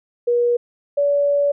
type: tone pair in turn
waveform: sine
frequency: 480 / 572.1 Hz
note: B4 / D5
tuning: -49 / -45 cents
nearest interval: minor third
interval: 304 cents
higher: second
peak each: -14 dBFS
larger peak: neither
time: 0.27-0.57 / 0.97-1.52 s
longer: second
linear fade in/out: 10 ms
effects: none